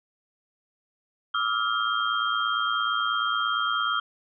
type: tone cluster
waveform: sine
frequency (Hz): 1171 / 1288 / 1397 / 3197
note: D6 / E6 / F6 / G7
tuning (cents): -5 / -41 / 0 / +33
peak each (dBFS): -31 / -28 / -27 / -30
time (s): 1.34-4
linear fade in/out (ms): 5
effects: none